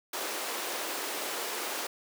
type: high-pass noise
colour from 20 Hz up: pink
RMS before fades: -35 dBFS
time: 0.13-1.87 s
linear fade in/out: 5 ms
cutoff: 350 Hz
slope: 24 dB/octave
effects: none